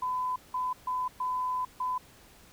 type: tone bursts at uneven times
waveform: sine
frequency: 1008 Hz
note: B5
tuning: 35 cents sharp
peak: -28 dBFS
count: 5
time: 0.02-0.36 / 0.54-0.73 / 0.87-1.08 / 1.2-1.65 / 1.8-1.98 s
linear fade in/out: 5 ms
effects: pink hiss -56 dBFS RMS until 2.52 s